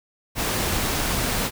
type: noise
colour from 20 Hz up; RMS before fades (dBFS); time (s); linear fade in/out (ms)
pink; -24; 0.35-1.51; 50
effects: none